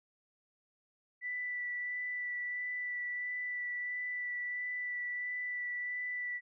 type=tone with vibrato; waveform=sine; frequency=1973 Hz; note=B6; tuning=2 cents flat; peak=-35 dBFS; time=1.21-6.41 s; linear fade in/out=50 ms; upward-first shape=sine; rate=1.5 Hz; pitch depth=11 cents each way; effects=none